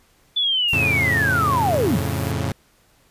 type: linear sweep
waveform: sine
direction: down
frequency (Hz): 3500 to 94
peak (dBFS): -17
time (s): 0.36-2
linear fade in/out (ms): 10
type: noise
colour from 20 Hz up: violet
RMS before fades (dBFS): -36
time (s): 0.68-2.32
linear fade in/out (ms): 5
type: chord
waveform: sawtooth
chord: F augmented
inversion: none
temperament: equal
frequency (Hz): 87.31 / 110 / 138.59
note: F2 / A2 / C#3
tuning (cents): 0 / 0 / 0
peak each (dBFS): -22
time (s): 0.73-2.52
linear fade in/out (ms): 0
effects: pink hiss -58 dBFS RMS until 3.1 s + resampled to 32000 Hz